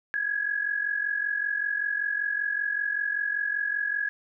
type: tone pair together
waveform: sine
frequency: 1640.8 / 1686 Hz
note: G#6 / G#6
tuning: -21 / +26 cents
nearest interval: unison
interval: 47 cents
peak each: -30 / -27 dBFS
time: 0.14-4.09 s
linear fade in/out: 0 ms
effects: none